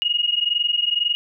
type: tone pair together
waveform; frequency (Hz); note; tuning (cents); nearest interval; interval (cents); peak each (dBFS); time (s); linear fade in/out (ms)
sine; 2864 / 2886; F7 / F#7; +43 / -44; unison; 13; -21; 0.02-1.15; 0
effects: none